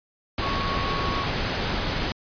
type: tone in noise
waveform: sine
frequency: 1108.7 Hz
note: C#6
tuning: in tune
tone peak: -29 dBFS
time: 0.42-1.24 s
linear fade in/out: 2 ms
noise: pink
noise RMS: -26 dBFS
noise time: 0.38-2.12 s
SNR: -6 dB
effects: resampled to 11025 Hz